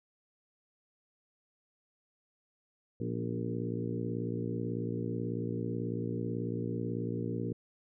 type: harmonic tone with a mistuned harmonic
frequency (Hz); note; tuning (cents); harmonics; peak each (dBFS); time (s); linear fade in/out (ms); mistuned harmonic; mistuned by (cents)
58.2; A#1; -2; 2 / 3 / 4 / 5 / 6 / 7 / 8; -37 / -39 / -40 / -41 / -42 / -42 / -43; 3-7.53; 5; 4; +50
effects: none